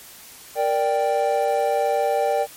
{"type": "chord", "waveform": "triangle", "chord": "G minor", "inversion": "first", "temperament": "equal", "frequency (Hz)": [466.2, 587.3, 784], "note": ["Bb4", "D5", "G5"], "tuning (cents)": [0, 0, 0], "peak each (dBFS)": [-22, -20, -20], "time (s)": [0.55, 2.47], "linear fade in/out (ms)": 50, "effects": ["white hiss -43 dBFS RMS until 2.56 s", "MP3 64 kbps"]}